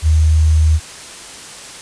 sine tone with sample-and-hold, 78.5 Hz, D#2, 16 cents sharp, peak -8 dBFS, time 0.02-0.8 s, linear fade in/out 50 ms, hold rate 6300 Hz, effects white hiss -33 dBFS RMS until 1.81 s + resampled to 22050 Hz

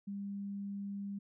sine tone, 200 Hz, G3, 35 cents sharp, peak -38 dBFS, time 0.07-1.19 s, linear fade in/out 10 ms, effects none

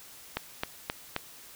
click train, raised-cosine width 0.3 ms, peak -13 dBFS, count 4, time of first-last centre 0.37-1.164 s, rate 3.78 Hz, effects white hiss -50 dBFS RMS until 1.55 s

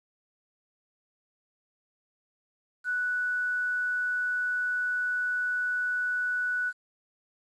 sine tone with quantisation, 1480 Hz, F#6, in tune, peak -26 dBFS, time 2.84-6.73 s, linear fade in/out 50 ms, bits 9, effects resampled to 22050 Hz

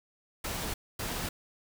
pink noise bursts at uneven times, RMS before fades -35 dBFS, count 2, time 0.44-0.74 / 0.99-1.29 s, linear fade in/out 5 ms, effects none

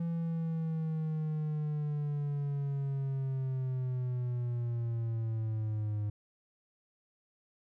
triangle linear sweep, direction down, 168.6 to 103.83 Hz, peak -29 dBFS, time 0-6.1 s, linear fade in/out 5 ms, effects none

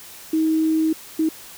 sine tone bursts at uneven times, 317.3 Hz, D#4, 34 cents sharp, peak -16 dBFS, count 2, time 0.33-0.93 / 1.19-1.29 s, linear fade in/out 5 ms, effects white hiss -41 dBFS RMS until 1.57 s

